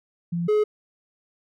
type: tone pair in turn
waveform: sine / triangle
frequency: 171.1 / 423.5 Hz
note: F3 / G#4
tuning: -35 / +34 cents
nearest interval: octave + major third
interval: 1569 cents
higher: second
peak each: -23 / -15 dBFS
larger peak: second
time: 0.32-0.48 / 0.48-0.64 s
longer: neither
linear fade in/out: 10 ms
effects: none